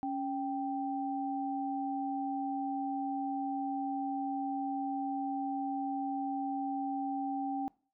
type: tone pair together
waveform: sine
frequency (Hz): 277 / 783.5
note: C#4 / G5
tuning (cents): -1 / -1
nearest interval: octave + tritone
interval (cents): 1800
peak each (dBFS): -35 / -35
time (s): 0.03-7.68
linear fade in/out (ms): 0
effects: noise-tail reverb RT60 0.4 s tail -22 dB re dry